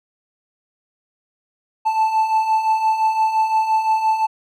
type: beating tone pair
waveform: triangle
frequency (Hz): 874 / 879.8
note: A5 / A5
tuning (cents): -12 / 0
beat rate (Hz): 5.8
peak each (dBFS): -21 / -14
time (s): 1.85-4.27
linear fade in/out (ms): 20
effects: none

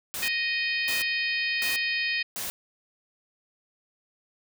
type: noise bursts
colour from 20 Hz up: white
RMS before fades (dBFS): -33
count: 4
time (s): 0.14-2.5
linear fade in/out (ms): 0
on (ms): 140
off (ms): 600
type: harmonic tone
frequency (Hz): 622.3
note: D#5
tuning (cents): 0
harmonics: 3 / 4 / 5 / 6 / 7 / 8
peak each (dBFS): -30 / -28 / -36 / -39 / -35 / -37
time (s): 0.22-2.23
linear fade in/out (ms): 10
effects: none

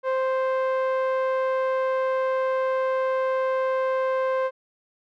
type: tone with low-pass filter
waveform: sawtooth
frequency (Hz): 523.3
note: C5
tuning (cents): 0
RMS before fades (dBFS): -24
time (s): 0.03-4.51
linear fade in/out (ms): 50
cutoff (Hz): 1300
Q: 0.83
effects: none

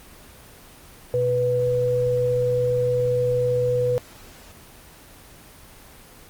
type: tone pair together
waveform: sine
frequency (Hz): 123.47 / 493.9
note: B2 / B4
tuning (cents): 0 / 0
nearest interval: 2 octaves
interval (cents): 2400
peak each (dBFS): -26 / -19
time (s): 1.14-3.98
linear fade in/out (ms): 0
effects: pink hiss -46 dBFS RMS until 6.29 s + Opus 24 kbps

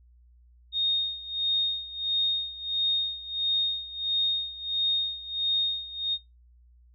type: tone with tremolo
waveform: sine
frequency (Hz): 3702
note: A#7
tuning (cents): -13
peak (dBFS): -22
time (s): 0.72-6.18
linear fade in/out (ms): 50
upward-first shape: sine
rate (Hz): 1.5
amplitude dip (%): 85
effects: noise-tail reverb RT60 0.2 s tail -21 dB re dry + added 60 Hz sine -54 dBFS peak until 6.94 s

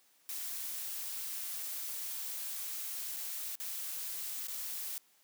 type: noise with dropouts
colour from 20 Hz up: blue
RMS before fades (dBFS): -40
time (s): 0.29-4.98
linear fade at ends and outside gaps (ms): 0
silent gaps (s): 3.163-3.167 / 3.554-3.6 / 4.471-4.483
effects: white hiss -68 dBFS RMS until 5.23 s + high-pass 200 Hz 12 dB/octave

